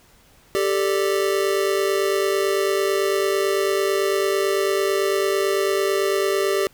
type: chord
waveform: square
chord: G suspended second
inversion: none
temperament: just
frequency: 392 / 441 / 588 Hz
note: G4 / A4 / D5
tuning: 0 / +4 / +2 cents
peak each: -21 / -26 / -27 dBFS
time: 0.55-6.67 s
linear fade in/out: 0 ms
effects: pink hiss -54 dBFS RMS until 6.73 s